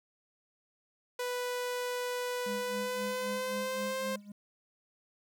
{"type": "tone with pitch glide", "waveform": "sawtooth", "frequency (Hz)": [493.9, 526.3], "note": ["B4", "C5"], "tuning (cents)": [0, 10], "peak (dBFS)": -29, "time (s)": [1.19, 4.16], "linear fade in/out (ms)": 5, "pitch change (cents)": 110, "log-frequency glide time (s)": [2.57, 4.03]}
{"type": "tone with tremolo", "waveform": "triangle", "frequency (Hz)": 204.4, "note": "G#3", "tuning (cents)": -27, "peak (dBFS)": -35, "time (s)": [2.46, 4.32], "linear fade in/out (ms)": 5, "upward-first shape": "sine", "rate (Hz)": 3.8, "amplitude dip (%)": 85}
{"effects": ["11-bit"]}